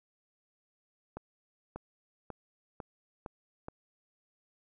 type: accelerating click train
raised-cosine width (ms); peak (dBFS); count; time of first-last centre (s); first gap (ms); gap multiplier
1; -26; 6; 1.17-3.684; 590; 0.92
effects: none